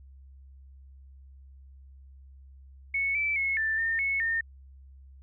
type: tone with pitch steps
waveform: sine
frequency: 2208 / 2319 / 2182 / 1772 / 1816 / 2198 / 1822 Hz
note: C#7 / D7 / C#7 / A6 / A#6 / C#7 / A#6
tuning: -7 / -22 / -28 / +12 / -46 / -15 / -40 cents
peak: -25 dBFS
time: 2.94-4.41 s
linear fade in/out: 5 ms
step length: 210 ms
effects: added 67 Hz sine -48 dBFS peak until 5.22 s